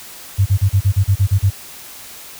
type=tone bursts; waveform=sine; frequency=98 Hz; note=G2; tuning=in tune; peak=-9 dBFS; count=10; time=0.38-1.505 s; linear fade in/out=20 ms; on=81 ms; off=35 ms; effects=white hiss -36 dBFS RMS until 2.39 s